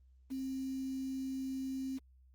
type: tone with quantisation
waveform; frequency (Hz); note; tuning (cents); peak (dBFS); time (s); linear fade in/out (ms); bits
sine; 264.8; C4; +21; -36; 0.3-1.99; 20; 9
effects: added 64 Hz sine -60 dBFS peak until 2.34 s + Opus 24 kbps